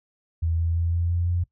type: tone with pitch steps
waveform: sine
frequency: 82.41 / 83.42 / 84.43 / 85.46 / 86.51 / 87.56 Hz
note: E2 / E2 / E2 / F2 / F2 / F2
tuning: 0 / +21 / +42 / -37 / -16 / +5 cents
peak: -21 dBFS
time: 0.42-1.44 s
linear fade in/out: 10 ms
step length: 170 ms
effects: noise-tail reverb RT60 0.1 s tail -19 dB re dry